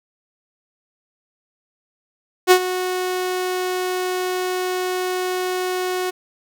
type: tone with ADSR envelope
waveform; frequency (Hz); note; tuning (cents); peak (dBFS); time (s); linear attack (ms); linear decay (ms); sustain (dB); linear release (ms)
sawtooth; 366.7; F#4; -15; -3; 2.47-6.11; 41; 75; -14; 16
effects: none